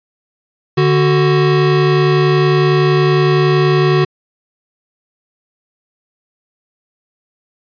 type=tone pair together; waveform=square; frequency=147.5 / 371.7 Hz; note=D3 / F#4; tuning=+8 / +8 cents; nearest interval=octave + major third; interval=1600 cents; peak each=-13 dBFS; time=0.77-4.05 s; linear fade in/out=10 ms; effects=resampled to 11025 Hz